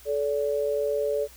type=tone pair together; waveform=sine; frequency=433.4 / 575 Hz; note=A4 / D5; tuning=-26 / -37 cents; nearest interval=perfect fourth; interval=489 cents; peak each=-26 dBFS; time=0.05-1.28 s; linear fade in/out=50 ms; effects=added 61 Hz sine -52 dBFS peak until 1.36 s + white hiss -51 dBFS RMS until 1.36 s